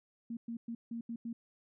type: tone bursts at uneven times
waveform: sine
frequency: 232.1 Hz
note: A#3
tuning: 7 cents flat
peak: -37 dBFS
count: 6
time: 0.3-0.37 / 0.48-0.57 / 0.68-0.75 / 0.91-1.01 / 1.09-1.16 / 1.25-1.33 s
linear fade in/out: 5 ms
effects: none